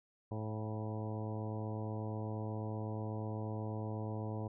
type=harmonic tone with a mistuned harmonic; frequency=108.2 Hz; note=A2; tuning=29 cents flat; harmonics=1 / 2 / 3 / 4 / 5 / 6 / 7 / 8 / 9; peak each=-39 / -45 / -47 / -48 / -49 / -52 / -52 / -55 / -53 dBFS; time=0.31-4.48 s; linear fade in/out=5 ms; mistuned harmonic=6; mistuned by=+33 cents; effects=none